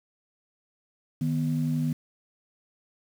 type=tone pair together; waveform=sine; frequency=154.2 / 245.6 Hz; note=D#3 / B3; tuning=-15 / -9 cents; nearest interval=minor sixth; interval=806 cents; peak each=-25 / -27 dBFS; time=1.21-1.93 s; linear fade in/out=5 ms; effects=tanh soft clip ceiling -17 dBFS + 8-bit